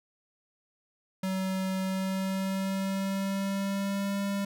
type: tone with pitch glide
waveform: square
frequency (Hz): 189.3 to 198.94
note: F#3 to G3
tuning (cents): +40 to +26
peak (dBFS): -29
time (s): 1.23-4.45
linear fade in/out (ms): 5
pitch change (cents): +86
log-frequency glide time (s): 1.82-4.2
effects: none